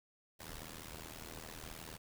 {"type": "noise with amplitude modulation", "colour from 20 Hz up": "pink", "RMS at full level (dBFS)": -45, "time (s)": [0.39, 1.98], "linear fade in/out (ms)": 20, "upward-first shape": "sine", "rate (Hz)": 79.5, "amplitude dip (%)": 90, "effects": []}